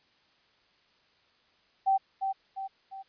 sine tone with echo, 775 Hz, G5, 20 cents flat, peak -21 dBFS, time 1.86-1.98 s, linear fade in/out 20 ms, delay 350 ms, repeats 3, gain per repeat -6 dB, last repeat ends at 3.03 s, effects white hiss -66 dBFS RMS until 3.08 s + resampled to 11025 Hz

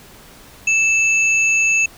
sine tone pair together, 2637 / 6645 Hz, E7 / G#8, 0 / 0 cents, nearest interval octave + major third, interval 1600 cents, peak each -13 / -22 dBFS, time 0.67-1.86 s, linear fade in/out 5 ms, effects pink hiss -43 dBFS RMS until 1.97 s

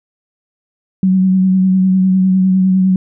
sine tone with vibrato, 187.6 Hz, F#3, 24 cents sharp, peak -8 dBFS, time 1.03-2.96 s, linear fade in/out 2 ms, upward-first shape triangle, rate 9.9 Hz, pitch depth 29 cents each way, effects none

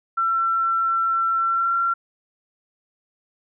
sine tone with pitch glide, 1348 to 1367.6 Hz, E6 to F6, +38 to -37 cents, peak -18 dBFS, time 0.17-1.94 s, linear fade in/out 10 ms, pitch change +25 cents, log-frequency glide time 1.45-1.74 s, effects none

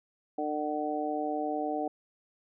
harmonic tone, 150.5 Hz, D3, 43 cents sharp, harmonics 2 / 3 / 4 / 5, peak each -34 / -37 / -36 / -33 dBFS, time 0.38-1.88 s, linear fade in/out 5 ms, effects none

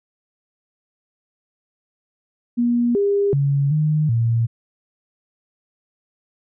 sine tone with pitch steps, 239.3 / 402.7 / 140.4 / 153 / 115.7 Hz, A#3 / G4 / C#3 / D#3 / A#2, +46 / +47 / +22 / -29 / -13 cents, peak -15 dBFS, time 2.57-4.47 s, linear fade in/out 20 ms, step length 380 ms, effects none

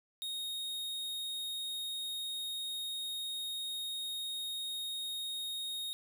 45% pulse tone, 3729 Hz, A#7, in tune, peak -37 dBFS, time 0.22-5.93 s, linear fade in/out 0 ms, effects none

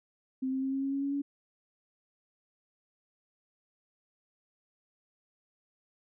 sine tone with pitch steps, 261.5 / 264.4 / 267.3 / 270.3 / 273.2 / 276.3 / 279.3 / 282.4 Hz, C4 / C4 / C4 / C#4 / C#4 / C#4 / C#4 / C#4, -1 / +18 / +37 / -44 / -25 / -6 / +13 / +32 cents, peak -29 dBFS, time 0.42-1.22 s, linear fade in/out 10 ms, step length 100 ms, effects none

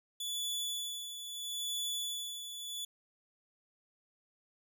sawtooth tone with tremolo, 3448 Hz, A7, 36 cents flat, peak -31 dBFS, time 0.2-2.85 s, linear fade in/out 5 ms, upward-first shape sine, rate 0.76 Hz, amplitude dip 60%, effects none

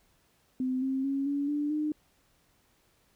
sine tone with pitch steps, 257.1 / 265.7 / 274.6 / 283.8 / 293.3 / 303.1 Hz, C4 / C4 / C#4 / C#4 / D4 / D#4, -30 / +27 / -16 / +41 / -2 / -45 cents, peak -27 dBFS, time 0.6-1.92 s, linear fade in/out 2 ms, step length 220 ms, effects pink hiss -68 dBFS RMS until 3.15 s

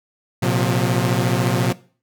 sawtooth chord, Bb suspended second, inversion none, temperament equal with one note detuned, 116.54 / 130.81 / 178.9 Hz, Bb2 / C3 / F3, 0 / 0 / +42 cents, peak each -17 dBFS, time 0.42-1.73 s, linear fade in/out 10 ms, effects noise-tail reverb RT60 0.4 s tail -19 dB re dry

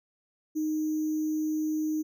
sine tone with sample-and-hold, 309.8 Hz, D#4, 7 cents flat, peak -26 dBFS, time 0.55-2.03 s, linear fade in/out 20 ms, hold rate 6300 Hz, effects none

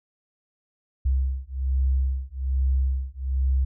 sine beating tone pair, 65.41 / 66.61 Hz, C2 / C2, 0 / +32 cents, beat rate 1.2 Hz, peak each -24 dBFS, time 1.05-3.65 s, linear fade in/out 10 ms, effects none

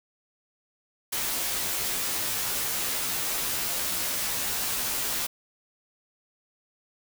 white noise with comb filter, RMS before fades -29 dBFS, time 1.12-5.27 s, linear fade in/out 10 ms, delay 14 ms, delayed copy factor -0.95, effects none

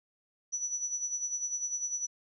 sine tone with tremolo, 5920 Hz, F#8, in tune, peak -29 dBFS, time 0.52-2.07 s, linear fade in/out 20 ms, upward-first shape sine, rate 10 Hz, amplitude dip 65%, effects none

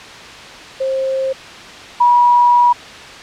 sine tone pair in turn, 531 / 967.7 Hz, C5 / B5, +25 / -36 cents, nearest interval minor seventh, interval 1039 cents, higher second, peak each -15 / -7 dBFS, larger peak second, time 0.8-1.33 / 2-2.73 s, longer second, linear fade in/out 10 ms, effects white hiss -33 dBFS RMS until 3.22 s + low-pass 4000 Hz 12 dB/octave

